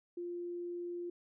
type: tone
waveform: sine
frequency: 349.2 Hz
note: F4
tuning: in tune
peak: -38 dBFS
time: 0.17-1.1 s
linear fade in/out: 5 ms
effects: none